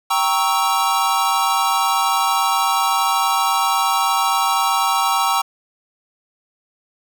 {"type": "chord", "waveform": "square", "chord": "G diminished seventh", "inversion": "none", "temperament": "equal with one note detuned", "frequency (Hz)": [784, 932.3, 1108.7, 1310.9], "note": ["G5", "Bb5", "Db6", "Fb6"], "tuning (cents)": [0, 0, 0, -10], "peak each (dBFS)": -22, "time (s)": [0.1, 5.42], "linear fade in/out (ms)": 10, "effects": []}